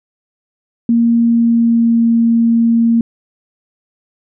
sine tone with pitch glide, 233.1 to 231 Hz, A#3 to A#3, 0 to -16 cents, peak -8 dBFS, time 0.89-3.01 s, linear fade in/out 2 ms, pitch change -16 cents, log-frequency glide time 1.23-2.07 s, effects none

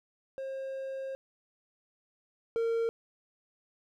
triangle tone pair in turn, 535 / 459 Hz, C5 / A#4, +38 / -27 cents, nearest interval minor third, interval 265 cents, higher first, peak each -33 / -25 dBFS, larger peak second, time 0.38-1.15 / 2.56-2.89 s, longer first, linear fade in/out 0 ms, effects none

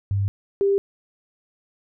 sine tone pair in turn, 99.2 / 396.8 Hz, G2 / G4, +21 / +21 cents, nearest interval 2 octaves, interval 2400 cents, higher second, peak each -19 / -16 dBFS, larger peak second, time 0.11-0.28 / 0.61-0.78 s, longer neither, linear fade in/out 0 ms, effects none

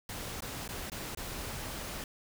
pink noise with dropouts, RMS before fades -40 dBFS, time 0.09-2.04 s, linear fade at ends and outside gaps 2 ms, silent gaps 0.406-0.421 / 0.678-0.689 / 0.899-0.918 / 1.149-1.172 s, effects none

